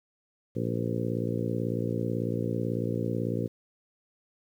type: harmonic tone with a mistuned harmonic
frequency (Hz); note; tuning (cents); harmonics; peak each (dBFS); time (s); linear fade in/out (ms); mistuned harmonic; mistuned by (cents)
58.1; A#1; -5; 2 / 3 / 4 / 5 / 6 / 7 / 8 / 9; -32 / -34 / -35 / -36 / -37 / -37 / -38 / -39; 0.55-3.48; 20; 9; -32
effects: 10-bit